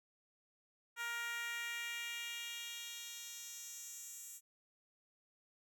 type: tone with high-pass filter sweep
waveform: 10% pulse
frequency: 470 Hz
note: A#4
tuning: 14 cents sharp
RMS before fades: -45 dBFS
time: 0.96-4.41 s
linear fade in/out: 50 ms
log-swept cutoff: 1300 to 8400 Hz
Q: 1.7
effects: none